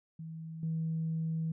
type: tone with level steps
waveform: sine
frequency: 161.5 Hz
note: E3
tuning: 35 cents flat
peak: -40 / -30 dBFS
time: 0.19-1.52 s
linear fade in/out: 5 ms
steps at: 0.63 s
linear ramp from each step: 2 ms
effects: tanh soft clip ceiling -26 dBFS